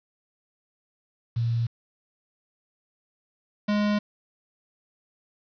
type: tone pair in turn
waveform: sine / square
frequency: 116.54 / 207.7 Hz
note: A#2 / G#3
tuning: 0 / 0 cents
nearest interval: minor seventh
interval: 1000 cents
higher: second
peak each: -22 dBFS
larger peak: neither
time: 1.36-1.67 / 3.68-3.99 s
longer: neither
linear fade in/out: 10 ms
effects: resampled to 11025 Hz + 8-bit